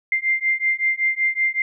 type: beating tone pair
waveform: sine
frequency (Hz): 2093 / 2098.3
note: C7 / C7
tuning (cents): 0 / +4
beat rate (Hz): 5.3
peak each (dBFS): -21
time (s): 0.12-1.62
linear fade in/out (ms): 2
effects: none